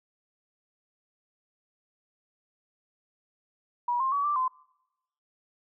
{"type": "tone with pitch steps", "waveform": "sine", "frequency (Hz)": [966, 1059, 1135, 1175, 1029], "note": ["B5", "C6", "C#6", "D6", "C6"], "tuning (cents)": [-39, 21, 41, 1, -29], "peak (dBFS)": -24, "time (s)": [3.88, 4.48], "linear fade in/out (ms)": 5, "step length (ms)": 120, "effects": ["noise-tail reverb RT60 0.9 s tail -23 dB re dry"]}